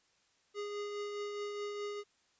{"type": "tone with tremolo", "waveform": "square", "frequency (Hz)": 411.7, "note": "G#4", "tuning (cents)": -15, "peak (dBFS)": -37, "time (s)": [0.54, 2.04], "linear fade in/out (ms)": 50, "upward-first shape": "triangle", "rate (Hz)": 4.8, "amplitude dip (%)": 35, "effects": ["white hiss -72 dBFS RMS until 2.39 s", "resampled to 16000 Hz"]}